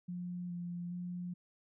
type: tone with vibrato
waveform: sine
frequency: 176 Hz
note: F3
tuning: 14 cents sharp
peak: -38 dBFS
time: 0.08-1.34 s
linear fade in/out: 10 ms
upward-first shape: square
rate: 1.2 Hz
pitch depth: 15 cents each way
effects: none